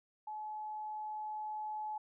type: tone with level ramp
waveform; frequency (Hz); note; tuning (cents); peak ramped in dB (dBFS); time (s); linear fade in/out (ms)
sine; 855; A5; -50; -40 to -37; 0.27-1.98; 5
effects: none